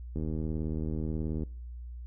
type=click train; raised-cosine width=3 ms; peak=-22 dBFS; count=101; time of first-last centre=0.16-1.434 s; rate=78.5 Hz; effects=noise-tail reverb RT60 0.5 s tail -23 dB re dry + added 60 Hz sine -39 dBFS peak until 2.06 s